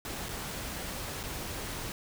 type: noise with dropouts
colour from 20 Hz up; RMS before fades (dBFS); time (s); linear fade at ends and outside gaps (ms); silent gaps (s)
pink; -38; 0.05-1.92; 1; 0.286-0.29 / 1.231-1.236
effects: none